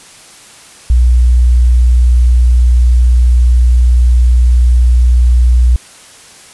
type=tone; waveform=sine; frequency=60.8 Hz; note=B1; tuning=26 cents flat; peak=-4 dBFS; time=0.9-5.76 s; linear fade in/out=0 ms; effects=white hiss -37 dBFS RMS until 6.53 s + resampled to 24000 Hz